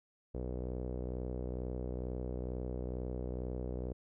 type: tone with low-pass filter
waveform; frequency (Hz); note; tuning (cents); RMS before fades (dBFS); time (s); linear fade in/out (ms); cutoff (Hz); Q
sawtooth; 62.2; B1; +13; -39; 0.34-3.93; 10; 480; 2.8
effects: none